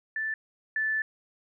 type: tone pair in turn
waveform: sine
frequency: 1760 / 1751.9 Hz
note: A6 / A6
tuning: 0 / -8 cents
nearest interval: unison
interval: 8 cents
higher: first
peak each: -28 / -25 dBFS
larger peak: second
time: 0.16-0.34 / 0.76-1.02 s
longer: second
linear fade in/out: 2 ms
effects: none